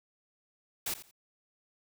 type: noise with echo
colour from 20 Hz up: white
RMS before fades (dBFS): -34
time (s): 0.86-0.94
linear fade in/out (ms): 5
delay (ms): 86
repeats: 2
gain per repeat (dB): -14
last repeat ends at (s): 1.112
effects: none